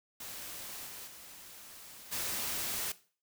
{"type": "noise with level steps", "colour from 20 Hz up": "white", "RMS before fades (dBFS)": [-44, -46, -51, -36], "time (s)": [0.2, 2.92], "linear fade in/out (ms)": 5, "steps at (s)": [0.85, 1.06, 2.11], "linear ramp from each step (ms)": 20, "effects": ["noise-tail reverb RT60 0.4 s tail -17 dB re dry"]}